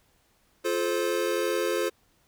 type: chord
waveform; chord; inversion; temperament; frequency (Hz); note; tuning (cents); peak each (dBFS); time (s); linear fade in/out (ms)
square; F major; none; equal with one note detuned; 349.2 / 431.4 / 523.3; F4 / A4 / C5; 0 / -34 / 0; -30; 0.64-1.9; 20
effects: pink hiss -66 dBFS RMS until 2.27 s